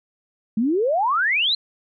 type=exponential sweep; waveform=sine; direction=up; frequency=207.7 to 4220 Hz; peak=-17 dBFS; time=0.57-1.55 s; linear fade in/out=5 ms; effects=none

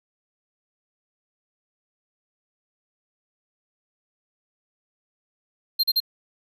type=tone bursts; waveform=square; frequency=4186 Hz; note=C8; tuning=in tune; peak=-18 dBFS; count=3; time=5.79-6.003 s; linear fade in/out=10 ms; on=45 ms; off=39 ms; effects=none

